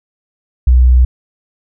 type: tone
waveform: sine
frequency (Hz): 62.4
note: B1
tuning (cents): +19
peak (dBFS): -4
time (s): 0.67-1.05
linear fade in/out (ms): 5
effects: none